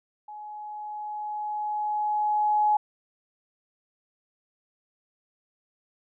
sine tone with level ramp, 843 Hz, G#5, 26 cents sharp, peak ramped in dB -38 to -18 dBFS, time 0.28-2.77 s, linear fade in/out 5 ms, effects none

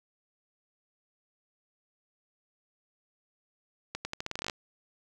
accelerating click train, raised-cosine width 0.2 ms, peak -17 dBFS, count 13, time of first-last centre 3.95-4.498 s, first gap 100 ms, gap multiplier 0.84, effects none

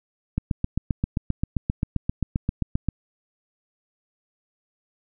click train, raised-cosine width 5 ms, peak -10 dBFS, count 20, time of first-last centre 0.38-2.887 s, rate 7.58 Hz, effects none

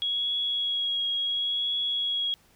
sine tone with vibrato, 3322 Hz, G#7, in tune, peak -25 dBFS, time 0.02-2.34 s, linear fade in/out 0 ms, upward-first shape triangle, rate 0.71 Hz, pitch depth 19 cents each way, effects pink hiss -61 dBFS RMS until 2.55 s

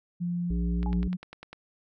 sine tone with pitch glide, 174.61 to 181.08 Hz, F3 to F#3, 0 to -37 cents, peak -27 dBFS, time 0.2-1.17 s, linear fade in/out 20 ms, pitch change +63 cents, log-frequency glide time 0.74-0.99 s
harmonic tone, 58.27 Hz, A#1, in tune, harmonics 1 / 3 / 5 / 7, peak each -27 / -37 / -41 / -44 dBFS, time 0.5-1.08 s, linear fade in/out 5 ms
click train, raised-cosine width 0.3 ms, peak -26 dBFS, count 8, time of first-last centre 0.83-1.53 s, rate 10 Hz
sine tone with exponential decay, 840 Hz, G#5, 19 cents sharp, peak -33 dBFS, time 0.86-1.03 s, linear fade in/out 1 ms, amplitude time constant 35 ms
effects none

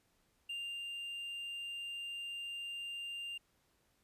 triangle tone with ADSR envelope, 2794 Hz, F7, in tune, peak -37 dBFS, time 0.49-3.38 s, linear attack 8 ms, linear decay 320 ms, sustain -2 dB, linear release 7 ms, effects pink hiss -75 dBFS RMS until 4.03 s + resampled to 32000 Hz

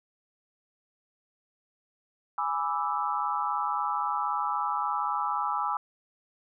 sine chord, E dominant seventh, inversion first, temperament equal, 830.6 / 987.8 / 1174.7 / 1318.5 Hz, G#5 / B5 / D6 / E6, 0 / 0 / 0 / 0 cents, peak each -32 dBFS, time 2.38-5.77 s, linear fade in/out 2 ms, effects none

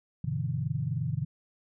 sine chord, E minor seventh, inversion first, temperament equal with one note detuned, 98 / 123.47 / 146.83 / 165.86 Hz, G2 / B2 / D3 / E3, 0 / 0 / 0 / +11 cents, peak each -37 / -32 / -32 / -36 dBFS, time 0.24-1.25 s, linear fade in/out 5 ms, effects none

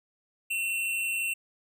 square tone with amplitude modulation, 2713 Hz, E7, 49 cents sharp, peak -26 dBFS, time 0.5-1.34 s, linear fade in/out 10 ms, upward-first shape sine, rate 207 Hz, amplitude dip 50%, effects none

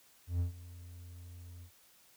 triangle tone with ADSR envelope, 87.31 Hz, F2, in tune, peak -26 dBFS, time 0.27-1.71 s, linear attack 130 ms, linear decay 120 ms, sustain -19 dB, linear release 82 ms, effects white hiss -64 dBFS RMS until 2.16 s

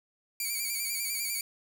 5% pulse tone with vibrato, 2300 Hz, D7, 37 cents flat, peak -21 dBFS, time 0.4-1.41 s, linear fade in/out 2 ms, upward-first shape square, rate 10 Hz, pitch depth 46 cents each way, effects 8-bit

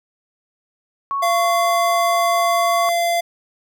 sine tone with pitch glide, 1108.7 to 1115.8 Hz, C#6 to C#6, 0 to +11 cents, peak -19 dBFS, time 1.11-2.89 s, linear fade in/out 0 ms, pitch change +11 cents, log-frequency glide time 2.47-2.72 s
square tone, 687 Hz, F5, 29 cents flat, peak -17 dBFS, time 1.22-3.21 s, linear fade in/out 10 ms
effects none

